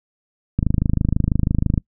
click train, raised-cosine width 5 ms, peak -5 dBFS, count 32, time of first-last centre 0.59-1.778 s, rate 26.1 Hz, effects noise-tail reverb RT60 0.1 s tail -26 dB re dry

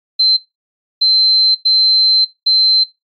sine tone bursts at uneven times, 4100 Hz, C8, 36 cents flat, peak -8 dBFS, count 4, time 0.19-0.37 / 1.01-1.55 / 1.65-2.25 / 2.46-2.84 s, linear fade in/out 10 ms, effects noise-tail reverb RT60 0.2 s tail -19 dB re dry + MP3 64 kbps

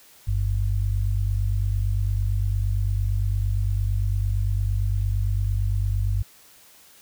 sine tone pair together, 48.8 / 97.6 Hz, G1 / G2, -7 / -7 cents, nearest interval octave, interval 1200 cents, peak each -23 dBFS, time 0.27-6.23 s, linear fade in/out 10 ms, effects white hiss -52 dBFS RMS until 7.01 s

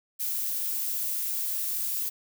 violet noise, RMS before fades -30 dBFS, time 0.19-2.1 s, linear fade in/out 20 ms, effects none

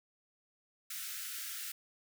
white high-pass noise, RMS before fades -42 dBFS, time 0.9-1.72 s, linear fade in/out 5 ms, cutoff 1300 Hz, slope 96 dB/octave, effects none

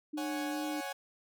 sine tone with vibrato, 299.7 Hz, D4, 35 cents sharp, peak -35 dBFS, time 0.13-0.81 s, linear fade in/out 10 ms, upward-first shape sine, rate 2.4 Hz, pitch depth 18 cents each way
sawtooth chord, C# suspended fourth, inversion none, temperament equal, 554.4 / 740 / 830.6 Hz, C#5 / F#5 / G#5, 0 / 0 / 0 cents, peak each -38 dBFS, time 0.17-0.93 s, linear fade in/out 10 ms
effects none

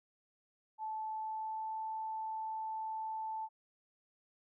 sine tone with pitch glide, 872 to 879.1 Hz, A5 to A5, -16 to -2 cents, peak -37 dBFS, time 0.78-3.49 s, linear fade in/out 50 ms, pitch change +14 cents, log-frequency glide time 1.12-1.78 s, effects none

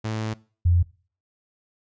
sawtooth / sine tone pair in turn, 109.7 / 87.07 Hz, A2 / F2, -5 / -5 cents, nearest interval major third, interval 400 cents, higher first, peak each -22 / -15 dBFS, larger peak second, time 0.04-0.34 / 0.65-0.83 s, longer first, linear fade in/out 10 ms, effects noise-tail reverb RT60 0.4 s tail -21 dB re dry + resampled to 16000 Hz

